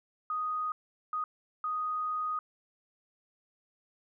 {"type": "tone bursts at uneven times", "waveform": "sine", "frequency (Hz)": 1244.5, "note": "D#6", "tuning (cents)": 0, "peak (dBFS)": -30, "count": 3, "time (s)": [[0.3, 0.72], [1.13, 1.24], [1.64, 2.39]], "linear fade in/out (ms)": 2, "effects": []}